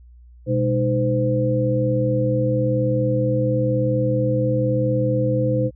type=tone cluster; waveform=sine; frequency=124.1 / 205.1 / 309.4 / 512 Hz; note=B2 / G#3 / D#4 / C5; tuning=+9 / -21 / -10 / -38 cents; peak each=-20 / -28 / -25 / -21 dBFS; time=0.46-5.71 s; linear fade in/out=50 ms; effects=added 60 Hz sine -43 dBFS peak until 5.75 s